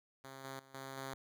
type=tone with level steps; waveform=5% pulse; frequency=134.4 Hz; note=C3; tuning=47 cents sharp; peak=-38 / -33 / -49 / -34 / -31 dBFS; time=0.24-1.14 s; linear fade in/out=2 ms; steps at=0.44 / 0.59 / 0.74 / 0.97 s; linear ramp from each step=5 ms; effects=none